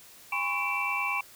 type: tone cluster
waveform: sine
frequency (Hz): 812 / 1014 / 1103 / 2330 / 2690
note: G#5 / B5 / C#6 / D7 / E7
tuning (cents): -39 / +45 / -9 / -14 / +34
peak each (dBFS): -37 / -35 / -34 / -30 / -34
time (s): 0.32-1.21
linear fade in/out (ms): 5
effects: white hiss -52 dBFS RMS until 1.35 s